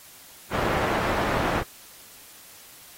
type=low-pass noise; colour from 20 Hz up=white; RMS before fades=-26 dBFS; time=0.5-1.64 s; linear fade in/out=50 ms; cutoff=1200 Hz; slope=12 dB/octave
type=clicks; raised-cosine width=5 ms; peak=-21 dBFS; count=5; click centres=0.769 / 1.372 / 1.403 / 1.562 / 1.62 s
effects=white hiss -48 dBFS RMS until 2.97 s + AAC 48 kbps